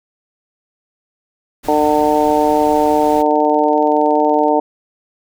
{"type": "noise", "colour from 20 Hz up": "pink", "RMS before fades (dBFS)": -33, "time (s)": [1.63, 3.23], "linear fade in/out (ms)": 20}
{"type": "harmonic tone", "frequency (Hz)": 150.4, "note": "D3", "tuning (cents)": 42, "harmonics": [2, 3, 4, 5, 6], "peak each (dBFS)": [-17, -17, -17, -17, -17], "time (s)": [1.68, 4.6], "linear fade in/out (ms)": 5}
{"type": "click train", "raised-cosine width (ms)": 0.2, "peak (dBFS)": -26, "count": 36, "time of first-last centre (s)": [2.84, 4.483], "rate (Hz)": 21.3}
{"effects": []}